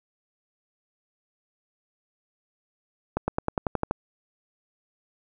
accelerating click train, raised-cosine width 1 ms, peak -10 dBFS, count 9, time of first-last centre 3.17-3.91 s, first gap 110 ms, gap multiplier 0.95, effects none

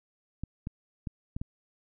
clicks, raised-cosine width 5 ms, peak -22 dBFS, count 5, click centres 0.436 / 0.671 / 1.072 / 1.365 / 1.415 s, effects none

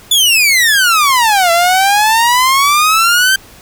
sawtooth exponential two-way sweep, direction down then up, 3520 to 670 to 1574 Hz, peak -4 dBFS, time 0.11-3.36 s, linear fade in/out 5 ms, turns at 1.51 s, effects pink hiss -39 dBFS RMS until 3.61 s

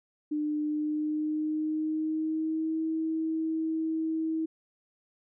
sine tone with pitch glide, 300.5 to 320.2 Hz, D4 to D#4, +40 to +50 cents, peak -27 dBFS, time 0.31-4.46 s, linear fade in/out 10 ms, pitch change +110 cents, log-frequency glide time 0.61-2.82 s, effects none

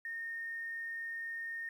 sine tone, 1836 Hz, A#6, 27 cents flat, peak -38 dBFS, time 0.05-1.69 s, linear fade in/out 2 ms, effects 11-bit

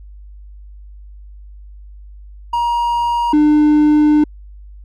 triangle tone pair in turn, 948 / 300.4 Hz, A#5 / D4, +29 / +39 cents, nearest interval octave + minor sixth, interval 1990 cents, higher first, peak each -12 / -6 dBFS, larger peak second, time 2.53-3.33 / 3.33-4.24 s, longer second, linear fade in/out 5 ms, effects added 50 Hz sine -34 dBFS peak until 4.84 s

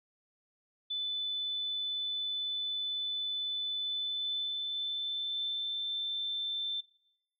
sine tone with pitch glide, 3502 to 3549 Hz, A7 to A7, -9 to +14 cents, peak -32 dBFS, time 0.9-6.81 s, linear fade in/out 10 ms, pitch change +23 cents, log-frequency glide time 3.77-5.88 s, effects noise-tail reverb RT60 0.7 s tail -19 dB re dry

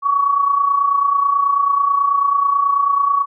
sine tone with amplitude modulation, 1126 Hz, C#6, 27 cents sharp, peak -10 dBFS, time 0.02-3.26 s, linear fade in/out 50 ms, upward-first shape sine, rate 29.2 Hz, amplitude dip 60%, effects none

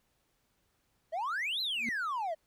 triangle exponential two-way sweep, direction up then down, 610 to 4186 to 610 Hz, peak -29 dBFS, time 1.12-2.35 s, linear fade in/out 20 ms, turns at 1.61 s
sine tone with exponential growth, 233.1 Hz, A#3, in tune, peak -30 dBFS, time 1.75-1.89 s, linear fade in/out 2 ms, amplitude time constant 30 ms
effects tanh soft clip ceiling -26 dBFS + pink hiss -75 dBFS RMS until 2.46 s

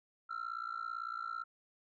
sine tone with amplitude modulation, 1351 Hz, E6, 42 cents sharp, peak -32 dBFS, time 0.29-1.44 s, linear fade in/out 20 ms, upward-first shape sine, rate 57.9 Hz, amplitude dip 100%, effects tanh soft clip ceiling -34 dBFS

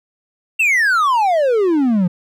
triangle exponential sweep, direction down, 2754 to 169.7 Hz, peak -10 dBFS, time 0.59-2.08 s, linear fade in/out 10 ms, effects none

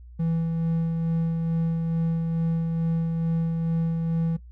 triangle tone with tremolo, 164.81 Hz, E3, in tune, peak -19 dBFS, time 0.19-4.37 s, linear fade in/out 10 ms, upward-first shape sine, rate 2.3 Hz, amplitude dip 30%, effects noise-tail reverb RT60 0.1 s tail -18 dB re dry + added 60 Hz sine -42 dBFS peak until 4.51 s

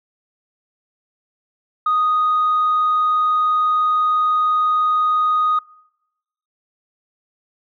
sine tone, 1243 Hz, D#6, 2 cents flat, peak -13 dBFS, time 1.86-5.59 s, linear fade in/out 5 ms, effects noise-tail reverb RT60 0.9 s tail -24 dB re dry + tanh soft clip ceiling -11 dBFS

